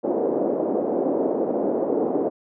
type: band-pass noise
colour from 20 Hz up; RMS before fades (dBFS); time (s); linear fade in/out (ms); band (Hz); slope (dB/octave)
pink; -23; 0.03-2.3; 20; 280 to 600; 24
effects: none